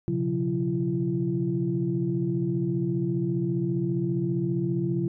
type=tone cluster; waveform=sine; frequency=122.8 / 137.7 / 177.8 / 338.9 Hz; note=B2 / C#3 / F3 / E4; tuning=-9 / -11 / +31 / +48 cents; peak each=-34 / -28 / -28 / -28 dBFS; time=0.08-5.08 s; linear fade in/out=0 ms; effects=tanh soft clip ceiling -13 dBFS